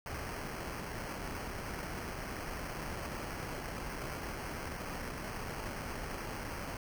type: noise with sample-and-hold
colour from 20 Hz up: pink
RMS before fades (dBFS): -41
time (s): 0.06-6.77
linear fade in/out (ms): 2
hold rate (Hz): 3675
effects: none